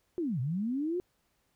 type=linear two-way sweep; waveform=sine; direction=down then up; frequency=370 to 116.54 to 370 Hz; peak=-29 dBFS; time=0.18-1 s; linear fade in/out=0 ms; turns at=0.4 s; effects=pink hiss -74 dBFS RMS until 1.55 s